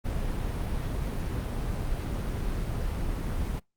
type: noise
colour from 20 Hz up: brown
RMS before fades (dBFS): -30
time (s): 0.04-3.6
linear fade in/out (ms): 20
effects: noise-tail reverb RT60 0.2 s tail -24 dB re dry + Opus 32 kbps